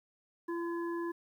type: harmonic tone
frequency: 339.9 Hz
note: F4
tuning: 47 cents flat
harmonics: 1 / 3 / 5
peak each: -34 / -42 / -47 dBFS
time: 0.48-1.12 s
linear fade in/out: 10 ms
effects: 11-bit